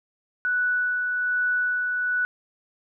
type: tone with tremolo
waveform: sine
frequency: 1480 Hz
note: F#6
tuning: in tune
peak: -20 dBFS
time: 0.45-2.25 s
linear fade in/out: 0 ms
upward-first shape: sine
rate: 1.2 Hz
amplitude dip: 30%
effects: none